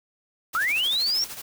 white noise with tremolo, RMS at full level -35 dBFS, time 0.53-1.42 s, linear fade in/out 10 ms, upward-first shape sine, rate 13 Hz, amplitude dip 60%
sine linear sweep, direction up, 1244.5 to 5640 Hz, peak -21 dBFS, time 0.55-1.24 s, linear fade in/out 0 ms
effects none

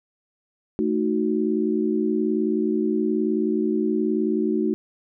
sine chord, D# diminished, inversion second, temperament equal, 220 / 311.1 / 370 Hz, A3 / D#4 / F#4, 0 / 0 / 0 cents, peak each -24 dBFS, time 0.79-4.74 s, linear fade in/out 0 ms, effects none

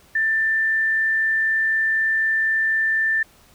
sine tone, 1778 Hz, A6, 18 cents sharp, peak -17 dBFS, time 0.15-3.23 s, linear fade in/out 5 ms, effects pink hiss -53 dBFS RMS until 3.54 s

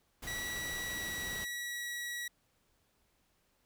pink noise, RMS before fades -45 dBFS, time 0.22-1.45 s, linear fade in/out 10 ms
sawtooth tone with pitch glide, 1943 to 1925.1 Hz, B6 to B6, -29 to -45 cents, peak -34 dBFS, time 0.27-2.28 s, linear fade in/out 5 ms, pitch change -16 cents, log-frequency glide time 0.68-1.89 s
effects pink hiss -74 dBFS RMS until 3.65 s

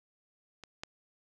clicks, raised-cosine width 0.2 ms, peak -29 / -21 dBFS, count 2, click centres 0.637 / 0.835 s, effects none

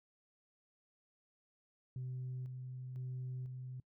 sine tone with tremolo, 127.7 Hz, C3, 42 cents flat, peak -38 dBFS, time 1.96-3.8 s, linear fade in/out 2 ms, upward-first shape square, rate 1 Hz, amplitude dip 40%, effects noise-tail reverb RT60 0.1 s tail -25 dB re dry + tanh soft clip ceiling -37 dBFS

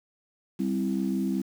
sine chord, C major, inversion second, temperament equal, 196 / 261.6 / 329.6 Hz, G3 / C4 / E4, 0 / 0 / 0 cents, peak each -27 / -29 / -31 dBFS, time 0.59-1.42 s, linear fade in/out 10 ms, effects tanh soft clip ceiling -16 dBFS + 8-bit

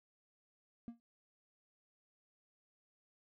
triangle tone with exponential decay, 234.1 Hz, A#3, 8 cents sharp, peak -37 dBFS, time 0.88-1 s, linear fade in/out 0 ms, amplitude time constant 25 ms, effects tanh soft clip ceiling -35 dBFS

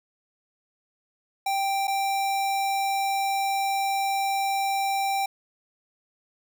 square tone with dropouts, 785 Hz, G5, 2 cents sharp, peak -24 dBFS, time 1.46-5.26 s, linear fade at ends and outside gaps 5 ms, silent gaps 1.872-1.878 s, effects none

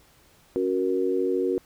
sine chord, F# major, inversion second, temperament equal with one note detuned, 277.2 / 370 / 469.1 Hz, C#4 / F#4 / A#4, 0 / 0 / +11 cents, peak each -29 / -24 / -27 dBFS, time 0.56-1.58 s, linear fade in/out 0 ms, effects pink hiss -58 dBFS RMS until 1.65 s

